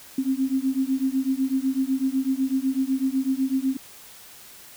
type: beating tone pair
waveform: sine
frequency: 261.6 / 269.6 Hz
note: C4 / C#4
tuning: 0 / -48 cents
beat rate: 8 Hz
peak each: -24 dBFS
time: 0.18-3.77 s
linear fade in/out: 5 ms
effects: white hiss -46 dBFS RMS until 4.76 s